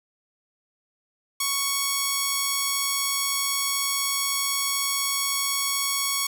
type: tone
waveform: 5% pulse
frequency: 1111 Hz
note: C#6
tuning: 4 cents sharp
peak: -11 dBFS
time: 1.4-6.27 s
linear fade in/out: 5 ms
effects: none